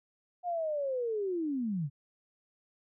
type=linear sweep; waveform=sine; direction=down; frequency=722 to 129.9 Hz; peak=-30 dBFS; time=0.43-1.9 s; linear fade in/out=50 ms; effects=none